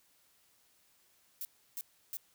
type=noise bursts; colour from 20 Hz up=violet; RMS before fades=-40 dBFS; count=3; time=1.41-2.17 s; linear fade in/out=0 ms; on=40 ms; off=320 ms; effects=white hiss -69 dBFS RMS until 2.34 s